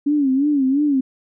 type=tone with vibrato; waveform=sine; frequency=278.8 Hz; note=C#4; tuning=10 cents sharp; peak=-14 dBFS; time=0.06-1.01 s; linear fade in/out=10 ms; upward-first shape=sine; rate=2.9 Hz; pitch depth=120 cents each way; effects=none